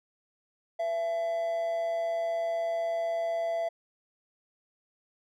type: tone with amplitude modulation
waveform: triangle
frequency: 670 Hz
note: E5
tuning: 28 cents sharp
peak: -24 dBFS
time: 0.79-3.69 s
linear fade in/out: 10 ms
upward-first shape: sine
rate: 184 Hz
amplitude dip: 35%
effects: none